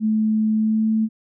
sine tone with pitch glide, 217.1 to 219.7 Hz, A3 to A3, -23 to -2 cents, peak -16 dBFS, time 0-1.09 s, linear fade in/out 50 ms, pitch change +21 cents, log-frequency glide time 0.54-0.89 s, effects none

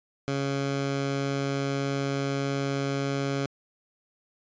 15% pulse tone, 138.59 Hz, C#3, in tune, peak -20 dBFS, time 0.28-3.46 s, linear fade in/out 0 ms, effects resampled to 16000 Hz

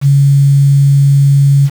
sine tone with quantisation, 139.8 Hz, C#3, 15 cents sharp, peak -4 dBFS, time 0.01-1.7 s, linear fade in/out 50 ms, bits 5, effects none

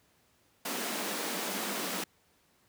pink high-pass noise, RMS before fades -35 dBFS, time 0.65-2.04 s, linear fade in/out 5 ms, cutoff 180 Hz, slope 96 dB/octave, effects pink hiss -68 dBFS RMS until 2.68 s + high-pass 80 Hz 12 dB/octave

